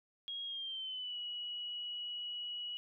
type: tone with pitch glide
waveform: sine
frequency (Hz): 3281 to 2923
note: G#7 to F#7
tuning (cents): -22 to -22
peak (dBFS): -39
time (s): 0.28-2.77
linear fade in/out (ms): 0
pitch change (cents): -200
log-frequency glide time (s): 0.45-1.18
effects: none